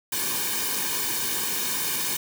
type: noise with comb filter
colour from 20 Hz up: white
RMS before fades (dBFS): -27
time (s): 0.12-2.17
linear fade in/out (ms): 5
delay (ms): 1.5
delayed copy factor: -1
effects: none